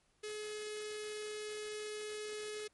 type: tone with notch filter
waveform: sawtooth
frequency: 424.4 Hz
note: G#4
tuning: 38 cents sharp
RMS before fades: -43 dBFS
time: 0.23-2.68 s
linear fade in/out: 10 ms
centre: 900 Hz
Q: 0.56
effects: pink hiss -74 dBFS RMS until 2.73 s + MP3 48 kbps